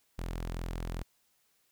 sawtooth tone, 42.49 Hz, F1, 47 cents flat, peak -31 dBFS, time 0.18-1.03 s, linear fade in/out 10 ms, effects white hiss -72 dBFS RMS until 1.71 s

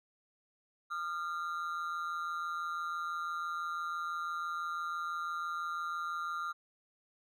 triangle ring-modulated tone, 1297 Hz, E6, 28 cents flat, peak -30 dBFS, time 0.9-6.53 s, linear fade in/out 20 ms, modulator 83 Hz, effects none

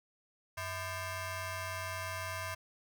15% pulse ring-modulated tone, 554.4 Hz, C#5, in tune, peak -28 dBFS, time 0.57-2.55 s, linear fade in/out 10 ms, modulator 461 Hz, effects none

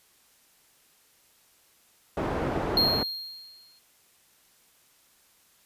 white low-pass noise, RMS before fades -29 dBFS, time 2.17-3.03 s, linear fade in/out 2 ms, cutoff 710 Hz, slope 12 dB/octave
triangle tone with exponential decay, 4233 Hz, C8, 19 cents sharp, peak -17 dBFS, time 2.77-3.79 s, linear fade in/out 2 ms, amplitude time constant 220 ms
effects white hiss -62 dBFS RMS until 5.65 s + resampled to 32000 Hz

